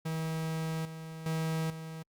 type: tone with level steps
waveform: 45% pulse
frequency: 160.5 Hz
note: E3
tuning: 46 cents flat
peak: -32 / -41 / -30 / -40 dBFS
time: 0.05-2.03 s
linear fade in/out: 10 ms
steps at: 0.85 / 1.26 / 1.7 s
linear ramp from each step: 2 ms
effects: Opus 48 kbps